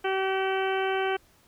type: harmonic tone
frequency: 383.1 Hz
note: G4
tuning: 40 cents flat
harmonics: 1 / 2 / 3 / 4 / 5 / 6 / 7 / 8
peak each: -27 / -30 / -37 / -33 / -41 / -38 / -40 / -39 dBFS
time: 0.04-1.17 s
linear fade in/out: 10 ms
effects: pink hiss -61 dBFS RMS until 1.47 s